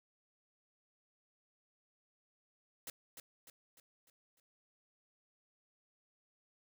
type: noise with echo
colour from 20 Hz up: white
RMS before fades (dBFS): -45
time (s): 2.87-2.9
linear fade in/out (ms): 2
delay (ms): 300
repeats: 5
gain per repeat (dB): -6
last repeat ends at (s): 4.4
effects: none